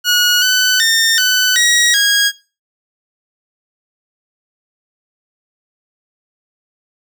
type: tone with pitch steps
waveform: 15% pulse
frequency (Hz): 1452 / 1504 / 1818 / 1503 / 1903 / 1640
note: F#6 / F#6 / A#6 / F#6 / A#6 / G#6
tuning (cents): -33 / +28 / -44 / +27 / +35 / -22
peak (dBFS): -4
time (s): 0.04-2.32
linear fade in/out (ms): 50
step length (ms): 380
effects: noise-tail reverb RT60 0.3 s tail -18 dB re dry